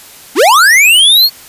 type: linear sweep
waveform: square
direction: up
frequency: 230 to 4435 Hz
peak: -4 dBFS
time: 0.35-1.3 s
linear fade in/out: 50 ms
effects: white hiss -35 dBFS RMS until 1.48 s + resampled to 32000 Hz